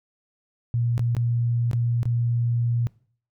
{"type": "tone with dropouts", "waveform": "sine", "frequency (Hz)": 118.6, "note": "A#2", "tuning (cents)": 30, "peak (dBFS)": -20, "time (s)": [0.74, 2.87], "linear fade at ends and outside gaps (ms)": 0, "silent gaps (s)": [[0.979, 0.994], [1.15, 1.167], [1.713, 1.732], [2.031, 2.055]], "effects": ["noise-tail reverb RT60 0.5 s tail -22 dB re dry"]}